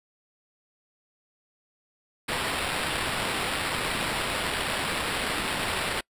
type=noise with sample-and-hold; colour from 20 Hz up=blue; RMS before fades=-29 dBFS; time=2.28-6.01 s; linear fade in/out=10 ms; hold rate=6300 Hz; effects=noise-tail reverb RT60 0.1 s tail -26 dB re dry + resampled to 32000 Hz